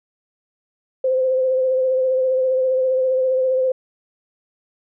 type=tone with vibrato; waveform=sine; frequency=518 Hz; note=C5; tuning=17 cents flat; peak=-15 dBFS; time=1.04-3.72 s; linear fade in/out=5 ms; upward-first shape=triangle; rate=15 Hz; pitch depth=31 cents each way; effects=none